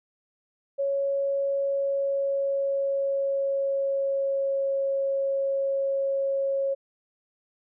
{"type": "tone with pitch glide", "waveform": "sine", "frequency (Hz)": [554.4, 547.4], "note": ["C#5", "C#5"], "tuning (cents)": [0, -22], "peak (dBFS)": -23, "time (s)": [0.78, 6.75], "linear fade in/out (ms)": 20, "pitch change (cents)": -22, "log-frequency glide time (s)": [1.63, 4.73], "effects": []}